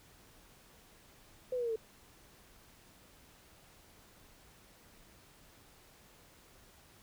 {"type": "linear sweep", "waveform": "sine", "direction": "down", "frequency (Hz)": [514, 437], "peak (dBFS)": -32, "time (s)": [1.52, 1.76], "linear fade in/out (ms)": 5, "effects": ["pink hiss -61 dBFS RMS until 7.02 s"]}